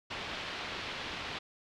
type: low-pass noise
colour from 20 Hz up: white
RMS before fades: -40 dBFS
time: 0.1-1.39 s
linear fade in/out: 10 ms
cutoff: 3800 Hz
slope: 24 dB/octave
effects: none